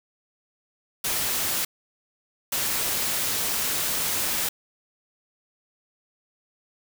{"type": "noise bursts at uneven times", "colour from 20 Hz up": "white", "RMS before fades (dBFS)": -26, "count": 2, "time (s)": [[1.04, 1.65], [2.52, 4.49]], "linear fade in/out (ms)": 5, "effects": []}